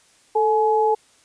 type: tone pair together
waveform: sine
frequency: 440.4 / 846.4 Hz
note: A4 / G#5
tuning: +2 / +33 cents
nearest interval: major seventh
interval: 1131 cents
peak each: -18 dBFS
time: 0.35-0.95 s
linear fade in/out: 10 ms
effects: white hiss -56 dBFS RMS until 1.24 s + resampled to 22050 Hz